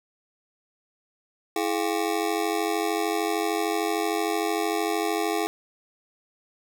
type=ring-modulated tone; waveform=25% pulse; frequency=376 Hz; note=F#4; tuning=28 cents sharp; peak=-17 dBFS; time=1.56-5.47 s; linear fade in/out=0 ms; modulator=46.6 Hz; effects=none